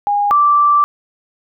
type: tone pair in turn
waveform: sine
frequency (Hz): 818 / 1169.5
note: G#5 / D6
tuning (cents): -26 / -8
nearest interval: tritone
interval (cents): 618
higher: second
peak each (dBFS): -12 / -8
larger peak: second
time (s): 0.07-0.31 / 0.31-0.84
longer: second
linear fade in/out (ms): 0
effects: none